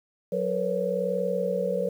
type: tone cluster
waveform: sine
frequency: 184.2 / 456.4 / 496.8 / 558 Hz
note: F#3 / A#4 / B4 / C#5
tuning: -7 / -37 / +10 / +11 cents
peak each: -32 / -31 / -28 / -29 dBFS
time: 0.32-1.89 s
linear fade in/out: 5 ms
effects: 9-bit